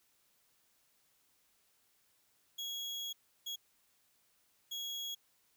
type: tone bursts at uneven times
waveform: 35% pulse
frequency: 3322 Hz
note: G#7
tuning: in tune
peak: -37 dBFS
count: 3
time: 2.58-3.13 / 3.46-3.56 / 4.71-5.15 s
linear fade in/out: 10 ms
effects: white hiss -73 dBFS RMS until 5.56 s